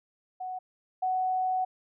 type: tone pair in turn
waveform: sine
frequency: 741 / 744.4 Hz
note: F#5 / F#5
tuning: +2 / +10 cents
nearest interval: unison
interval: 8 cents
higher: second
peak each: -33 / -25 dBFS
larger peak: second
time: 0.4-0.59 / 1.02-1.65 s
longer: second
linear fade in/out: 10 ms
effects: none